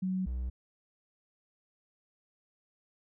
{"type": "tone pair in turn", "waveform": ["sine", "triangle"], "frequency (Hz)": [186.6, 62.39], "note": ["F#3", "B1"], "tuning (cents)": [15, 18], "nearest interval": "octave + perfect fifth", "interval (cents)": 1897, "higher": "first", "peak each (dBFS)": [-29, -30], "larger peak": "first", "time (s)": [[0.02, 0.26], [0.26, 0.5]], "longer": "neither", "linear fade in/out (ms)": 10, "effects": []}